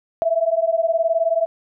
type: beating tone pair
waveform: sine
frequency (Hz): 651 / 670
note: E5 / E5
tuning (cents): -22 / +28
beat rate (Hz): 19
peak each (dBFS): -19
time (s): 0.22-1.46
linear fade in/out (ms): 0
effects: none